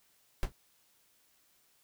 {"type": "noise with exponential decay", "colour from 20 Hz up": "brown", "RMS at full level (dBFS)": -24, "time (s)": [0.43, 0.52], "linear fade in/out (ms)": 0, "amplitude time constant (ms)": 19, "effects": ["white hiss -69 dBFS RMS until 1.83 s"]}